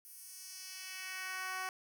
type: tone with high-pass filter sweep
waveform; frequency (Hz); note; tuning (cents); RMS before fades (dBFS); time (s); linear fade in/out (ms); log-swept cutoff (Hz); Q
10% pulse; 374.2; F#4; +20; -44; 0.05-1.69; 0; 12000 to 810; 1.1
effects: none